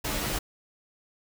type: noise with comb filter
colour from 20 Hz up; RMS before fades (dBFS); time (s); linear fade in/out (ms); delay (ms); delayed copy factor
pink; -30; 0.04-0.39; 10; 12; -0.7
effects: none